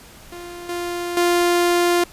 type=tone with level steps; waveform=sawtooth; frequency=349.2 Hz; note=F4; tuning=in tune; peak=-29 / -20 / -11 dBFS; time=0.32-2.04 s; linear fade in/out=5 ms; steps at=0.69 / 1.17 s; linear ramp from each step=2 ms; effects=pink hiss -44 dBFS RMS until 2.12 s + resampled to 32000 Hz